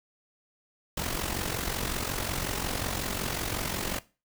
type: noise with amplitude modulation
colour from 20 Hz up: pink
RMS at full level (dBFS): -29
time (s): 0.97-3.99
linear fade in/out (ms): 5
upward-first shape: sine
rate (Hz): 45.5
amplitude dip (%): 65
effects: noise-tail reverb RT60 0.3 s tail -18 dB re dry